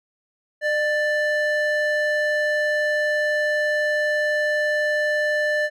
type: ring-modulated tone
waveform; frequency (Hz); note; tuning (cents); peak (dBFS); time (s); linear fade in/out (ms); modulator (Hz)
triangle; 1183; D6; +12; -14; 0.61-5.7; 50; 581
effects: none